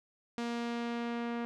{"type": "tone with low-pass filter sweep", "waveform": "sawtooth", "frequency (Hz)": 235.9, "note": "A#3", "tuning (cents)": 21, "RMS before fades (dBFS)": -36, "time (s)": [0.38, 1.45], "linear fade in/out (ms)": 0, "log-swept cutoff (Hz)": [5800, 2200], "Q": 0.81, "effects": []}